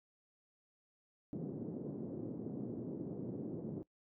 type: band-pass noise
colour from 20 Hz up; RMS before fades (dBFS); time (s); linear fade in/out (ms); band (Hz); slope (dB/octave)
white; -43; 1.33-3.83; 0; 130 to 370; 24
effects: noise-tail reverb RT60 0.1 s tail -20 dB re dry